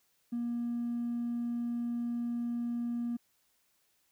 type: tone with hard clipping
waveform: sine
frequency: 237.6 Hz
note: A#3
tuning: 33 cents sharp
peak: -32 dBFS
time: 0.32-3.17 s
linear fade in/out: 10 ms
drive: 1 dB
effects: white hiss -73 dBFS RMS until 4.11 s